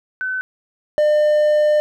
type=tone pair in turn; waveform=sine / triangle; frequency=1516 / 601.6 Hz; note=F#6 / D5; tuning=+42 / +42 cents; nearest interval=octave + major third; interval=1600 cents; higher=first; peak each=-20 / -10 dBFS; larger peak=second; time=0.21-0.41 / 0.98-1.8 s; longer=second; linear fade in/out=0 ms; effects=none